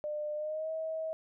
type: tone with pitch glide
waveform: sine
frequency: 600 to 639.4 Hz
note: D5 to D#5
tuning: +37 to +47 cents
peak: -33 dBFS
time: 0.04-1.13 s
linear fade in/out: 0 ms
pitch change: +110 cents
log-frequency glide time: 0.35-0.71 s
effects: none